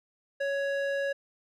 square tone with band-pass filter, 557 Hz, C#5, 8 cents sharp, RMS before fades -30 dBFS, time 0.4-1.13 s, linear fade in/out 10 ms, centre 1100 Hz, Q 2.4, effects none

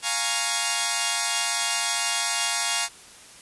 5% pulse chord, Bb minor seventh, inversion second, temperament equal, 698.5 / 830.6 / 932.3 / 1108.7 Hz, F5 / Ab5 / Bb5 / Db6, 0 / 0 / 0 / 0 cents, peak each -17 dBFS, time 0.02-2.89 s, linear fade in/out 50 ms, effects white hiss -47 dBFS RMS until 3.41 s + resampled to 24000 Hz

